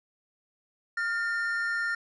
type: tone pair together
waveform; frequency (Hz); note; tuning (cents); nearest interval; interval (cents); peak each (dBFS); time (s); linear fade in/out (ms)
triangle; 1409 / 1809; F6 / A6; +15 / +48; major third; 433; -28; 0.97-1.95; 5
effects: resampled to 22050 Hz